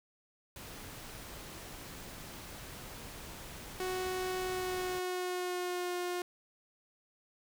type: noise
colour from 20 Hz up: pink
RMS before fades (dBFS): -47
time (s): 0.56-4.99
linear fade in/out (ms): 2
type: tone with pitch glide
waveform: sawtooth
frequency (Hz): 370 to 356.4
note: F#4 to F4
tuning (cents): 0 to +35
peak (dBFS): -30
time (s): 3.8-6.22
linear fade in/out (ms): 2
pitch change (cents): -65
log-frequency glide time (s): 4.46-5.96
effects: none